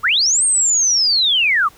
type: linear two-way sweep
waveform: sine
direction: up then down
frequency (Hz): 1081 to 8710 to 1081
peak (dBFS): -12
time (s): 0.03-1.69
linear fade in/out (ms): 20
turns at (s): 0.44
effects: pink hiss -47 dBFS RMS until 1.77 s